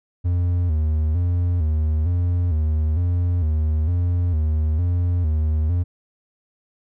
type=tone with vibrato; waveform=triangle; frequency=82.6 Hz; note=E2; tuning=4 cents sharp; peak=-15 dBFS; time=0.24-5.84 s; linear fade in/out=20 ms; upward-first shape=square; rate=1.1 Hz; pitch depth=110 cents each way; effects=none